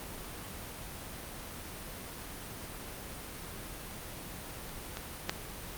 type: clicks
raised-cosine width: 0.2 ms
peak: -27 / -20 / -12 dBFS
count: 3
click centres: 4.693 / 4.971 / 5.295 s
effects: pink hiss -43 dBFS RMS until 5.77 s + Opus 32 kbps